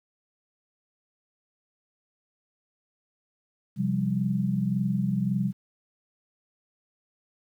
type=chord; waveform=sine; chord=C suspended fourth; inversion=none; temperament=just; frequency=130.81 / 174.42 / 196.22 Hz; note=C3 / F3 / G3; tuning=0 / -2 / +2 cents; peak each=-29 / -29 / -26 dBFS; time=3.76-5.53 s; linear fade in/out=50 ms; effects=10-bit